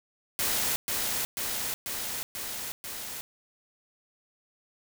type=noise with echo; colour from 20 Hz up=white; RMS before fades=-28 dBFS; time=0.39-0.76 s; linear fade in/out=0 ms; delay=490 ms; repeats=5; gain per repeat=-2 dB; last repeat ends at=3.21 s; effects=none